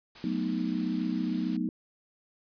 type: noise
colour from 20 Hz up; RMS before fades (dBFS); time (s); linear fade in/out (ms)
white; -46; 0.15-1.57; 5
type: chord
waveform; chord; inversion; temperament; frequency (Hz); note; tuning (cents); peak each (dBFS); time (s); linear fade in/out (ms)
sine; B dominant seventh; second; equal; 185 / 220 / 246.9 / 311.1; F#3 / A3 / B3 / D#4; 0 / 0 / 0 / 0; -33 / -34 / -32 / -33; 0.24-1.69; 2
effects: resampled to 11025 Hz